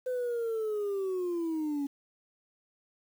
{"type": "linear sweep", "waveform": "sine", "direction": "down", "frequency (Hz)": [510, 277.2], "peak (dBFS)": -27, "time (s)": [0.06, 1.87], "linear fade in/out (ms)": 10, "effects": ["tanh soft clip ceiling -28 dBFS", "9-bit"]}